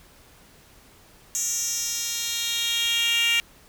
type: tone with high-pass filter sweep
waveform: 10% pulse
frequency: 465.9 Hz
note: A#4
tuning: 1 cent flat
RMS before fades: -25 dBFS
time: 1.35-3.4 s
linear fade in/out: 0 ms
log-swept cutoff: 6600 to 2600 Hz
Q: 3.8
effects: pink hiss -53 dBFS RMS until 3.68 s